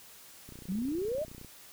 click train, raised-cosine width 3 ms, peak -35 dBFS, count 30, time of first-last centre 0.49-1.447 s, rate 30.3 Hz
sine exponential sweep, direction up, 174.61 to 655 Hz, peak -30 dBFS, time 0.68-1.25 s, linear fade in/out 20 ms
effects white hiss -53 dBFS RMS until 1.72 s

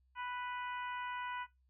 harmonic tone, 493.9 Hz, B4, in tune, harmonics 2 / 3 / 4 / 5 / 6, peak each -41 / -45 / -50 / -50 / -54 dBFS, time 0.15-1.47 s, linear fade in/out 50 ms, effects noise-tail reverb RT60 0.2 s tail -19 dB re dry + added 64 Hz sine -69 dBFS peak until 1.69 s

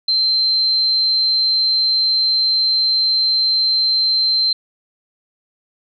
sine tone, 4118 Hz, C8, 28 cents flat, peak -13 dBFS, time 0.08-4.53 s, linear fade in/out 5 ms, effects none

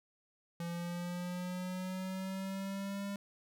square linear sweep, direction up, 170 to 200.7 Hz, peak -38 dBFS, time 0.6-3.16 s, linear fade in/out 2 ms, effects none

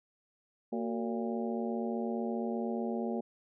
harmonic tone with a mistuned harmonic, 115.2 Hz, A#2, 20 cents flat, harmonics 2 / 3 / 4 / 5 / 6 / 7, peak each -34 / -38 / -40 / -42 / -44 / -45 dBFS, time 0.72-3.21 s, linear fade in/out 10 ms, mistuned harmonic 3, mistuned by +130 cents, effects none

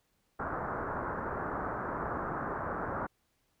white low-pass noise, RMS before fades -36 dBFS, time 0.39-3.07 s, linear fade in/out 10 ms, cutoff 1500 Hz, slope 48 dB/octave, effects pink hiss -75 dBFS RMS until 3.6 s

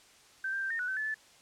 sine tone with pitch steps, 1555 / 1583 / 1567 / 1829 / 1475 / 1535 / 1733 / 1745 Hz, G6 / G6 / G6 / A#6 / F#6 / G6 / A6 / A6, -14 / +17 / -1 / -33 / -6 / -37 / -27 / -15 cents, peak -31 dBFS, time 0.44-1.144 s, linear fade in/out 5 ms, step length 88 ms, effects white hiss -59 dBFS RMS until 1.41 s + low-pass 8000 Hz 12 dB/octave

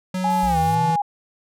square tone with pitch glide, 185 to 161.98 Hz, F#3 to E3, 0 to -30 cents, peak -23 dBFS, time 0.14-0.96 s, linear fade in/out 5 ms, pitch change -230 cents, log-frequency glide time 0.46-0.58 s
sine tone with vibrato, 830.6 Hz, G#5, in tune, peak -18 dBFS, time 0.24-1.02 s, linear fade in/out 5 ms, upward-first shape sine, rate 2.1 Hz, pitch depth 57 cents each way
violet noise, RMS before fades -35 dBFS, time 0.3-0.75 s, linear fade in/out 0 ms
sine exponential sweep, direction up, 55 to 151.6 Hz, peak -26 dBFS, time 0.43-0.9 s, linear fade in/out 0 ms
effects low-pass 11000 Hz 12 dB/octave

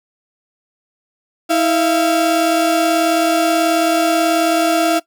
35% pulse tone pair together, 323.5 / 685.5 Hz, E4 / F5, -32 / -32 cents, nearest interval octave + minor second, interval 1300 cents, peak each -14 dBFS, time 1.49-5 s, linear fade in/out 20 ms, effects noise-tail reverb RT60 0.1 s tail -18 dB re dry

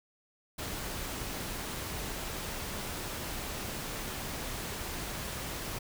pink noise, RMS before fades -38 dBFS, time 0.58-5.79 s, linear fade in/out 10 ms, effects none

